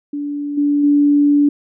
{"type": "tone with level steps", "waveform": "sine", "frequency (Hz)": 289.4, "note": "D4", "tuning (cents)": -25, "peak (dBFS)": [-20, -12, -9], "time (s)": [0.13, 1.49], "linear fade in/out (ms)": 5, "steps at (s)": [0.57, 0.83], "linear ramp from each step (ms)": 10, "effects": []}